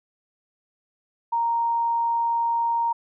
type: tone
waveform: sine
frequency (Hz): 931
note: A#5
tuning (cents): -2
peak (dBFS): -20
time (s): 1.32-2.93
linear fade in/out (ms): 10
effects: none